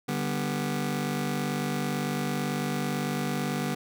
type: chord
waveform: sawtooth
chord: G major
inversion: second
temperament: just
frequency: 147 / 196 / 245 Hz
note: D3 / G3 / B3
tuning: +2 / 0 / -14 cents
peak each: -28 dBFS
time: 0.08-3.75 s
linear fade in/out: 10 ms
effects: none